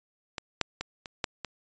clicks, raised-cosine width 0.2 ms, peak -16 / -7 / -15 / -22 / -10 / -17 dBFS, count 6, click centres 0.382 / 0.613 / 0.81 / 1.058 / 1.242 / 1.447 s, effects resampled to 16000 Hz

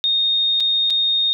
sine tone with dropouts, 3694 Hz, A#7, 16 cents flat, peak -15 dBFS, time 0.04-1.33 s, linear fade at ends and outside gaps 0 ms, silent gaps 0.601-0.605 / 0.901-0.905 s, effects none

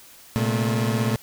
30% pulse tone cluster, 116.7 / 132 / 216.4 Hz, A#2 / C3 / A3, +2 / +16 / -29 cents, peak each -20 / -27 / -23 dBFS, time 0.36-1.16 s, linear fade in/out 0 ms, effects white hiss -48 dBFS RMS until 1.22 s

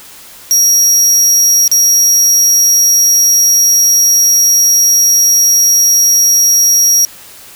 40% pulse tone with dropouts, 5670 Hz, F8, 25 cents sharp, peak -5 dBFS, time 0.51-7.05 s, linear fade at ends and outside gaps 0 ms, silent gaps 1.678-1.715 s, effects white hiss -35 dBFS RMS until 7.55 s

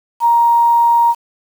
sine tone with quantisation, 938 Hz, A#5, 11 cents sharp, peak -8 dBFS, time 0.2-1.15 s, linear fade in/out 50 ms, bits 6, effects none

